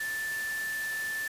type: tone in noise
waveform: sine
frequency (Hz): 1760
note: A6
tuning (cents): 0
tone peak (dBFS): -31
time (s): 0-1.28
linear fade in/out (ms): 5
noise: white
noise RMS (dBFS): -41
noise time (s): 0-1.28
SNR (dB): +7
effects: resampled to 32000 Hz